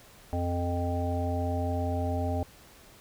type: harmonic tone with a mistuned harmonic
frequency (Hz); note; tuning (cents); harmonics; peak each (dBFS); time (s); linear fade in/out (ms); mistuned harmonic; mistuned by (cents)
87.1; F2; -4; 1 / 3 / 5 / 7 / 9; -29 / -34 / -39 / -35 / -36; 0.33-2.43; 0; 7; +20
effects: pink hiss -54 dBFS RMS until 3 s